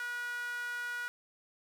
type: tone with high-pass filter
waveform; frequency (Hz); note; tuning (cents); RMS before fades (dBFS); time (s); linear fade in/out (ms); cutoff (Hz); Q
sawtooth; 484.1; B4; -35; -38; 0-1.08; 0; 1500; 7.3
effects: none